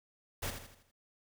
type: noise with echo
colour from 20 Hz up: pink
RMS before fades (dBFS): -37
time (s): 0.42-0.51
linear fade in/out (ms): 10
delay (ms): 81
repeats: 5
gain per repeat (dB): -7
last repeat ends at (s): 0.915
effects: none